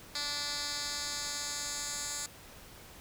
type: tone with band-pass filter sweep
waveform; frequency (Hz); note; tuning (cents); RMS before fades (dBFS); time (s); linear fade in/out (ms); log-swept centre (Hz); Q
10% pulse; 290.7; D4; -18; -37; 0.15-2.26; 2; 4800 to 7400; 2
effects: pink hiss -52 dBFS RMS until 3 s